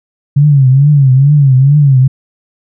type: tone with vibrato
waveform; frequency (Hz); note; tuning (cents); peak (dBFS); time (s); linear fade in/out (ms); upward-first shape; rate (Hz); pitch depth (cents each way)
sine; 138.59; C#3; 0; -3; 0.36-2.08; 10; triangle; 2.3; 150
effects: none